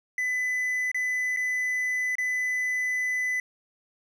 triangle tone with dropouts, 2003 Hz, B6, 24 cents sharp, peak -23 dBFS, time 0.18-3.4 s, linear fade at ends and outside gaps 2 ms, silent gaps 0.916-0.945 / 1.364-1.37 / 2.154-2.183 s, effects none

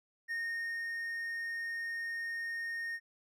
triangle tone with ADSR envelope, 1845 Hz, A#6, 18 cents flat, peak -32 dBFS, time 0.28-3 s, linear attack 33 ms, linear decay 540 ms, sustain -2 dB, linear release 53 ms, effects none

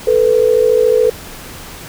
sine tone pair together, 440 / 493.9 Hz, A4 / B4, 0 / 0 cents, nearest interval major second, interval 200 cents, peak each -11 dBFS, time 0.07-1.1 s, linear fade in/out 5 ms, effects pink hiss -32 dBFS RMS until 1.88 s

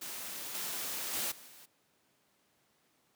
white noise with level steps, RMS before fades -42 / -38 / -35 / -53 / -55 dBFS, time 0.01-1.66 s, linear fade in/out 10 ms, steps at 0.54 / 1.13 / 1.31 / 1.47 s, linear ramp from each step 10 ms, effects pink hiss -72 dBFS RMS until 3.15 s + high-pass 150 Hz 12 dB/octave

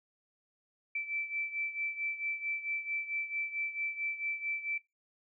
sine beating tone pair, 2325 / 2329.5 Hz, D7 / D7, -18 / -15 cents, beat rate 4.5 Hz, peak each -35 / -40 dBFS, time 0.95-4.78 s, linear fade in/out 5 ms, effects noise-tail reverb RT60 0.2 s tail -20 dB re dry

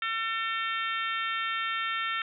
harmonic tone, 450 Hz, A4, 39 cents sharp, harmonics 3 / 4 / 5 / 6 / 7 / 8, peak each -32 / -34 / -36 / -38 / -39 / -40 dBFS, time 0.02-2.22 s, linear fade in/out 2 ms, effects none

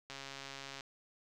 click train, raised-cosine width 0.2 ms, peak -28 dBFS, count 98, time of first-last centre 0.1-0.808 s, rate 137 Hz, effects none

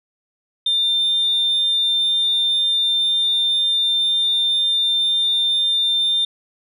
sine tone, 3601 Hz, A7, 39 cents sharp, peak -14 dBFS, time 0.66-6.25 s, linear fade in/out 5 ms, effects tanh soft clip ceiling -12 dBFS

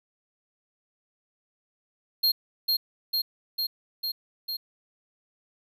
square tone with echo, 4228 Hz, C8, 17 cents sharp, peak -20 dBFS, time 2.23-2.32 s, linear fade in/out 10 ms, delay 450 ms, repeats 5, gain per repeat -2 dB, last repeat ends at 4.57 s, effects none

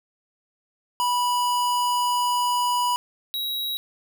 square tone pair in turn, 980 / 3855 Hz, B5 / B7, -14 / -43 cents, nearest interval 2 octaves, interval 2371 cents, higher second, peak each -21 / -26 dBFS, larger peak first, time 1-2.96 / 3.34-3.77 s, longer first, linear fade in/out 0 ms, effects none

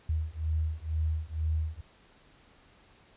sine beating tone pair, 77.78 / 79.88 Hz, D#2 / D#2, 0 / +46 cents, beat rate 2.1 Hz, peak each -31 dBFS, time 0.09-1.81 s, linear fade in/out 5 ms, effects pink hiss -60 dBFS RMS until 3.16 s + resampled to 8000 Hz

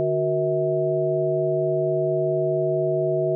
sine tone cluster, 148 / 368.7 / 473 / 645 Hz, D3 / F#4 / A#4 / E5, +14 / -6 / +25 / -38 cents, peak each -28 / -23 / -30 / -23 dBFS, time 0-3.35 s, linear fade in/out 0 ms, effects none

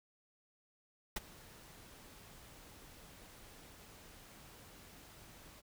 pink noise with ADSR envelope, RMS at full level -36 dBFS, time 1.16-5.62 s, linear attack 6 ms, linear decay 23 ms, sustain -21 dB, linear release 32 ms, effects none

